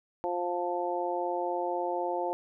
harmonic tone, 176.1 Hz, F3, 15 cents sharp, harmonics 2 / 3 / 4 / 5, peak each -34 / -34 / -34 / -34 dBFS, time 0.24-2.33 s, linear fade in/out 0 ms, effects none

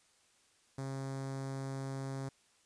sawtooth tone with notch filter, 135 Hz, C#3, 45 cents flat, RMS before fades -40 dBFS, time 0.78-2.29 s, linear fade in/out 5 ms, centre 2800 Hz, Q 0.88, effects white hiss -69 dBFS RMS until 2.65 s + resampled to 22050 Hz

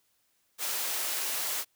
white high-pass noise, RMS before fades -32 dBFS, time 0.58-1.65 s, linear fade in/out 50 ms, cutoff 430 Hz, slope 12 dB/octave, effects white hiss -72 dBFS RMS until 1.75 s

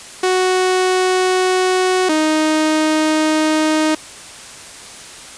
sawtooth tone pair in turn, 370 / 311.1 Hz, F#4 / D#4, 0 / 0 cents, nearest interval minor third, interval 300 cents, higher first, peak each -9 dBFS, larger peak neither, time 0.23-2.09 / 2.09-3.95 s, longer neither, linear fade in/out 5 ms, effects white hiss -35 dBFS RMS until 5.37 s + resampled to 22050 Hz

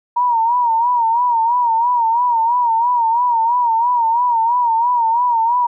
sine tone with vibrato, 942 Hz, A#5, 18 cents sharp, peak -12 dBFS, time 0.16-5.67 s, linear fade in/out 10 ms, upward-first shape sine, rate 3 Hz, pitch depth 87 cents each way, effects none

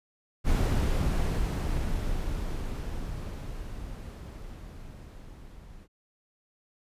brown noise with level ramp, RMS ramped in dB -23 to -48 dBFS, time 0.44-5.88 s, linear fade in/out 50 ms, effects resampled to 32000 Hz

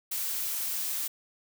blue noise, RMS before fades -32 dBFS, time 0.11-1.08 s, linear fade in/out 10 ms, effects none

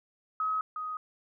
sine tone pair in turn, 1274 / 1252.1 Hz, D#6 / D#6, +41 / +11 cents, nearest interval unison, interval 30 cents, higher first, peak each -27 / -33 dBFS, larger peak first, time 0.4-0.61 / 0.76-0.97 s, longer neither, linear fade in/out 2 ms, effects none

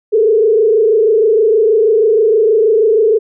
sine tone with frequency modulation, 436.5 Hz, A4, 14 cents flat, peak -7 dBFS, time 0.12-3.19 s, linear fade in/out 20 ms, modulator 26.3 Hz, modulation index 1.1, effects none

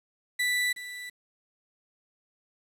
35% pulse tone with echo, 1975.5 Hz, B6, in tune, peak -23 dBFS, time 0.39-0.73 s, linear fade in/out 10 ms, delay 370 ms, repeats 1, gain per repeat -13 dB, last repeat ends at 1.1 s, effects resampled to 32000 Hz + 9-bit

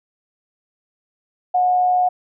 sine tone with amplitude modulation, 727 Hz, F#5, 31 cents flat, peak -12 dBFS, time 1.54-2.09 s, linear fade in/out 10 ms, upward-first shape sine, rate 133 Hz, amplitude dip 30%, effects none

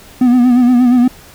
triangle tone with vibrato, 246.9 Hz, B3, in tune, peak -4 dBFS, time 0.21-1.08 s, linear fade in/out 5 ms, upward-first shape sine, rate 8.5 Hz, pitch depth 56 cents each way, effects pink hiss -39 dBFS RMS until 1.34 s

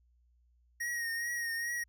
square tone with vibrato, 1874 Hz, A#6, 9 cents sharp, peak -34 dBFS, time 0.8-1.84 s, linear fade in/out 10 ms, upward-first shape triangle, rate 2.4 Hz, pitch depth 44 cents each way, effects added 60 Hz sine -65 dBFS peak until 1.88 s

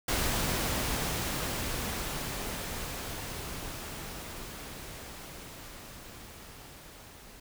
pink noise with level ramp, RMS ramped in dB -29 to -51 dBFS, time 0.08-7.4 s, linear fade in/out 5 ms, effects none

